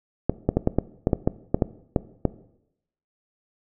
clicks, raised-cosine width 2 ms, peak -5 dBFS, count 12, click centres 0.296 / 0.49 / 0.57 / 0.674 / 0.786 / 1.071 / 1.132 / 1.275 / 1.545 / 1.622 / 1.962 / 2.253 s, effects noise-tail reverb RT60 0.8 s tail -18 dB re dry

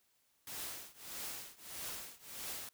white noise with tremolo, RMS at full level -42 dBFS, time 0.47-2.69 s, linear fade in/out 2 ms, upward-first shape triangle, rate 1.6 Hz, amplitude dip 95%, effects white hiss -75 dBFS RMS until 2.73 s

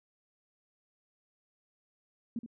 sine tone with echo, 233.1 Hz, A#3, in tune, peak -32 dBFS, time 2.36-2.39 s, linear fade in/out 2 ms, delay 72 ms, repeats 1, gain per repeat -9 dB, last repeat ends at 2.462 s, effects none

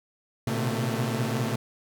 sawtooth tone cluster, 115.9 / 125.3 / 130.7 / 149.8 / 222.2 Hz, A#2 / B2 / C3 / D3 / A3, -10 / +25 / -1 / +35 / +17 cents, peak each -27 / -28 / -28 / -34 / -27 dBFS, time 0.47-1.56 s, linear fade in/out 5 ms, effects none

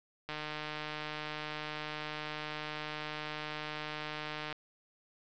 click train, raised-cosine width 0.3 ms, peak -23 dBFS, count 645, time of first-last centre 0.29-4.527 s, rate 152 Hz, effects resampled to 16000 Hz + 9-bit

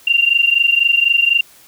sine tone pair together, 2768 / 2792 Hz, F7 / F7, -16 / -1 cents, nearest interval unison, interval 15 cents, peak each -13 / -14 dBFS, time 0.07-1.41 s, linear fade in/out 5 ms, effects white hiss -46 dBFS RMS until 1.67 s

